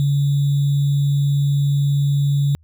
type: tone with sample-and-hold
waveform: sine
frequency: 141.7 Hz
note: C#3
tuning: 38 cents sharp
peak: -14 dBFS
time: 0-2.55 s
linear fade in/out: 0 ms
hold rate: 3675 Hz
effects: added 80 Hz sine -49 dBFS peak until 2.63 s